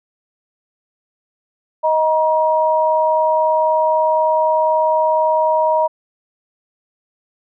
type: tone pair together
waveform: sine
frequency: 627 / 950.9 Hz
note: D#5 / A#5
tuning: +13 / +34 cents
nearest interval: perfect fifth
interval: 721 cents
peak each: -15 dBFS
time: 1.83-5.88 s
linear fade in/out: 20 ms
effects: none